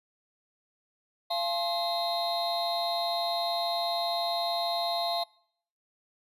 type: tone cluster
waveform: triangle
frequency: 687 / 856 / 1061 / 3730 / 4127 Hz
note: F5 / A5 / C6 / A#7 / C8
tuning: -29 / -48 / +24 / 0 / -25 cents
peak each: -28 / -36 / -37 / -34 / -33 dBFS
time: 1.3-5.24 s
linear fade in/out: 10 ms
effects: noise-tail reverb RT60 0.7 s tail -25 dB re dry + resampled to 32000 Hz